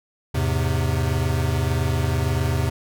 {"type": "chord", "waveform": "square", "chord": "E augmented", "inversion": "none", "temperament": "equal with one note detuned", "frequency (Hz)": [82.12, 103.83, 130.81], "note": ["E2", "G#2", "B#2"], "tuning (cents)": [-6, 0, 0], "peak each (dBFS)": [-24, -27, -24], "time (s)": [0.34, 2.7], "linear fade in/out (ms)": 10, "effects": []}